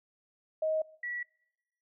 sine tone pair in turn, 629 / 1940.1 Hz, D#5 / B6, +19 / -31 cents, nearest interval octave + perfect fifth, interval 1950 cents, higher second, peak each -27 / -34 dBFS, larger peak first, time 0.62-0.82 / 1.03-1.23 s, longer neither, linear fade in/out 5 ms, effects noise-tail reverb RT60 0.8 s tail -23 dB re dry

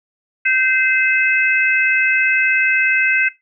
harmonic tone, 517 Hz, C5, 21 cents flat, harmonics 3 / 4 / 5, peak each -17 / -17 / -17 dBFS, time 0.45-3.29 s, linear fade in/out 10 ms, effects noise-tail reverb RT60 0.2 s tail -19 dB re dry

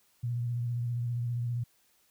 sine tone with vibrato, 119.9 Hz, A#2, 49 cents sharp, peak -29 dBFS, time 0.23-1.64 s, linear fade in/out 10 ms, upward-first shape square, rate 15 Hz, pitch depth 25 cents each way, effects white hiss -68 dBFS RMS until 2.1 s

